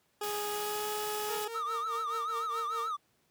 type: tone with pitch glide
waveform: 20% pulse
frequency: 415.3 to 421.6 Hz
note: G#4 to G#4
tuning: 0 to +26 cents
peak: -29 dBFS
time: 0.21-1.48 s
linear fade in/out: 5 ms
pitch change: +26 cents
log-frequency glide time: 0.5-0.9 s
type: noise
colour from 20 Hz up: white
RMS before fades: -41 dBFS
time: 0.23-1.45 s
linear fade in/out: 5 ms
type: tone with tremolo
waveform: sawtooth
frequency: 459.9 Hz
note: A#4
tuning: 23 cents flat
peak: -33 dBFS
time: 1.28-2.92 s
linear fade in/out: 20 ms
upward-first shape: triangle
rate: 4.8 Hz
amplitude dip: 95%
type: tone with vibrato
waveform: triangle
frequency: 1244.5 Hz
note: D#6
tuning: in tune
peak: -30 dBFS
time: 1.54-2.97 s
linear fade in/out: 20 ms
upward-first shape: triangle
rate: 6.9 Hz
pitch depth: 130 cents each way
effects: pink hiss -72 dBFS RMS until 3.3 s + high-pass 100 Hz 12 dB/octave